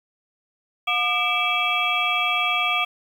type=tone cluster; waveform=sine; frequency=718 / 1206 / 2315 / 2643 / 3297 Hz; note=F5 / D6 / D7 / E7 / G#7; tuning=+48 / +46 / -25 / +4 / -13 cents; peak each=-28 / -25 / -24 / -27 / -26 dBFS; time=0.87-2.85 s; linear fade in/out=10 ms; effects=8-bit